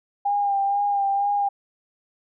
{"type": "tone with vibrato", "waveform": "sine", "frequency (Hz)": 803, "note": "G5", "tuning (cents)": 41, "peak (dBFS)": -19, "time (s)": [0.25, 1.49], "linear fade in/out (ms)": 10, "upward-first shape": "sine", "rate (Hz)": 2.1, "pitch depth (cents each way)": 28, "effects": []}